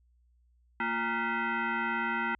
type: tone with frequency modulation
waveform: sine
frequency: 229.4 Hz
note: A#3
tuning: 28 cents flat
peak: -28 dBFS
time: 0.8-2.35 s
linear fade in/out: 2 ms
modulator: 580 Hz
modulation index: 3.3
effects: added 60 Hz sine -63 dBFS peak until 2.39 s